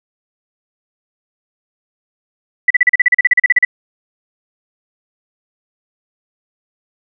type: tone bursts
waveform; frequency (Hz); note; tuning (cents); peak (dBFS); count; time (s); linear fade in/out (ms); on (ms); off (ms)
sine; 1975.5; B6; 0; -5; 16; 2.68-3.65; 5; 25; 38
effects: none

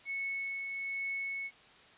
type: tone with tremolo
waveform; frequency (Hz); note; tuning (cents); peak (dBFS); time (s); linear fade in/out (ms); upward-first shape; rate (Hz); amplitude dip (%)
sine; 2204; C#7; -11; -33; 0.05-1.51; 50; triangle; 1.2; 35
effects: white hiss -58 dBFS RMS until 1.97 s + resampled to 8000 Hz

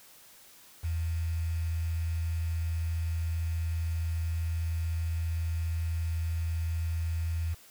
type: tone with quantisation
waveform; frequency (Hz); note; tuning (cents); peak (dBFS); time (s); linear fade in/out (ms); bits
sine; 82.41; E2; 0; -28; 0.83-7.55; 20; 8
effects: white hiss -55 dBFS RMS until 7.7 s

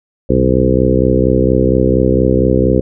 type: harmonic tone with a mistuned harmonic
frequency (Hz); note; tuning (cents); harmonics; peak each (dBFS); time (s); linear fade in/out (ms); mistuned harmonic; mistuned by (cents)
64.3; C2; -30; 1 / 2 / 3 / 4 / 5 / 6 / 7 / 8; -17 / -17 / -17 / -17 / -17 / -17 / -17 / -17; 0.29-2.81; 10; 2; -55
effects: none

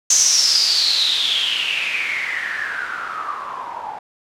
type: noise with low-pass filter sweep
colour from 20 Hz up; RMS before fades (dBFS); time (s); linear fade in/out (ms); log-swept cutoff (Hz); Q
blue; -20; 0.1-3.99; 5; 6400 to 830; 9.8
effects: none

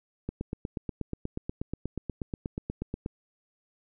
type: click train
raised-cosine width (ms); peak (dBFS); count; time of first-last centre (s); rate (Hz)
3; -19; 24; 0.29-3.061; 8.3
effects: none

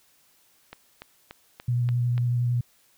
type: click train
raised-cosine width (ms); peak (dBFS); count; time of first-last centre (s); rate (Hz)
0.3; -23; 6; 0.73-2.179; 3.45
type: tone with vibrato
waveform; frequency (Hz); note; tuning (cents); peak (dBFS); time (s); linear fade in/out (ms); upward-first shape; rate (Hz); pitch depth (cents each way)
sine; 121.5; B2; -28; -21; 1.68-2.61; 5; sine; 11; 16
effects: white hiss -62 dBFS RMS until 2.97 s

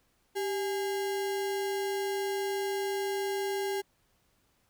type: tone with sample-and-hold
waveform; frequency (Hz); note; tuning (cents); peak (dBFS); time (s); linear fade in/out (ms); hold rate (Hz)
sine; 392; G4; 0; -29; 0.35-3.82; 20; 1225
effects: pink hiss -71 dBFS RMS until 4.69 s

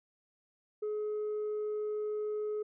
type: tone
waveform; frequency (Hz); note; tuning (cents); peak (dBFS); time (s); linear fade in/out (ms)
sine; 423.4; G#4; +33; -30; 0.82-2.63; 10
effects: tanh soft clip ceiling -31 dBFS

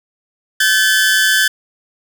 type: tone pair together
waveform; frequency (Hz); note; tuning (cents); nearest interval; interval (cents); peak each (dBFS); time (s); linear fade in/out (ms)
sawtooth; 1537 / 1725.2; G6 / A6; -35 / -35; major second; 200; -10; 0.6-1.48; 5
effects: none

